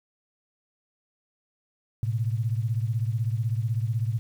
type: beating tone pair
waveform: sine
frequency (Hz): 110 / 126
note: A2 / B2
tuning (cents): 0 / +35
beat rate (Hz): 16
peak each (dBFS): -25 / -29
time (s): 2.03-4.19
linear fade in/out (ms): 0
effects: 9-bit